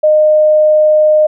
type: tone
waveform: sine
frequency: 613 Hz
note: D#5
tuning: 26 cents flat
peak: -5 dBFS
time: 0.03-1.27 s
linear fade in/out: 10 ms
effects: none